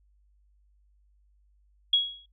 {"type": "tone with exponential decay", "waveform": "sine", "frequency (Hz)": 3322, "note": "G#7", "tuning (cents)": 0, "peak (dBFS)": -16, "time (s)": [1.93, 2.26], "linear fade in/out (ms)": 5, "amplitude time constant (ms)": 70, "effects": ["noise-tail reverb RT60 0.1 s tail -22 dB re dry", "added 50 Hz sine -61 dBFS peak until 2.32 s"]}